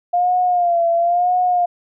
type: tone with vibrato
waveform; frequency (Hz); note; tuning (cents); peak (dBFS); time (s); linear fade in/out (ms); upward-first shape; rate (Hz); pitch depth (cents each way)
sine; 701; F5; +6; -13; 0.13-1.66; 10; sine; 0.99; 63
effects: none